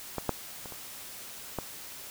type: clicks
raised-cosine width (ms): 1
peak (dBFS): -17 / -12 / -28 / -29 / -17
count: 5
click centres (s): 0.183 / 0.293 / 0.658 / 0.723 / 1.587
effects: white hiss -44 dBFS RMS until 2.1 s